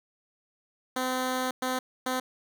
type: tone bursts at uneven times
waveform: 10% pulse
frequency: 256.3 Hz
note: C4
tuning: 36 cents flat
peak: -19 dBFS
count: 3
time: 0.96-1.51 / 1.62-1.79 / 2.06-2.2 s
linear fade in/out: 5 ms
effects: none